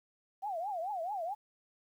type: tone with vibrato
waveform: sine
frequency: 740 Hz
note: F#5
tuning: in tune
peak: -34 dBFS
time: 0.42-1.35 s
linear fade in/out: 20 ms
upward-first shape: triangle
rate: 4.6 Hz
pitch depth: 270 cents each way
effects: 11-bit